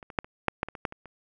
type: clicks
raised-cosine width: 0.5 ms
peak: -28 / -27 / -9 / -30 / -7 / -10 / -22 / -25 / -12 / -25 / -30 dBFS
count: 11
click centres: 0.028 / 0.102 / 0.188 / 0.245 / 0.483 / 0.631 / 0.686 / 0.752 / 0.852 / 0.924 / 1.057 s
effects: none